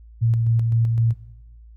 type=tone with tremolo; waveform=sine; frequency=114.9 Hz; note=A#2; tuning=25 cents flat; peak=-15 dBFS; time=0.21-1.14 s; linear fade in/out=20 ms; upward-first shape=square; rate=3.9 Hz; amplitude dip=30%; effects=noise-tail reverb RT60 1.0 s tail -18 dB re dry + added 56 Hz sine -42 dBFS peak until 1.76 s